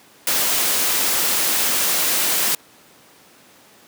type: noise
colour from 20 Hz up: white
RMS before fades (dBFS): -19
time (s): 0.27-2.55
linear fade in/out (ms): 2
effects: pink hiss -49 dBFS RMS until 3.87 s + high-pass 200 Hz 12 dB/octave